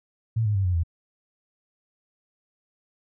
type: tone with pitch steps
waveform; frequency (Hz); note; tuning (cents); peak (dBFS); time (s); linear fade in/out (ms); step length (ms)
sine; 113 / 104.83 / 97.24 / 90.21 / 83.68; A2 / G#2 / G2 / F#2 / E2; +47 / +17 / -13 / -43 / +27; -20; 0.36-0.835; 10; 95
effects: none